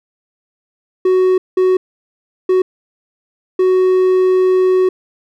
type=tone bursts at uneven times; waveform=triangle; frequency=371.3 Hz; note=F#4; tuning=6 cents sharp; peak=-7 dBFS; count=4; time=1.05-1.38 / 1.57-1.77 / 2.49-2.62 / 3.59-4.89 s; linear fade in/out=5 ms; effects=none